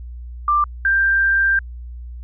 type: tone pair in turn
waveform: sine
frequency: 1183 / 1581.2 Hz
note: D6 / G6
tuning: +12 / +15 cents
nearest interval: perfect fourth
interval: 503 cents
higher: second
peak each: -13 dBFS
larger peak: neither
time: 0.48-0.64 / 0.85-1.59 s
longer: second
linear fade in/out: 2 ms
effects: added 60 Hz sine -30 dBFS peak until 2.23 s